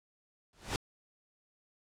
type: noise with exponential growth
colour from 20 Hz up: pink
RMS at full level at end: -30 dBFS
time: 0.53-0.76 s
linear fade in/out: 1 ms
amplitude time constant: 48 ms
effects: low-pass 8000 Hz 12 dB/octave